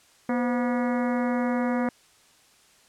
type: harmonic tone with a mistuned harmonic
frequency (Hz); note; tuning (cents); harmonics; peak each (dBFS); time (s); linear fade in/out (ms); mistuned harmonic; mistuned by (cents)
241.8; B3; -36; 1 / 2 / 3 / 4 / 5 / 6 / 7 / 8 / 9; -24 / -30 / -34 / -36 / -38 / -40 / -41 / -42 / -43; 0.29-1.89; 2; 2; +96
effects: white hiss -58 dBFS RMS until 2.88 s + low-pass 9000 Hz 12 dB/octave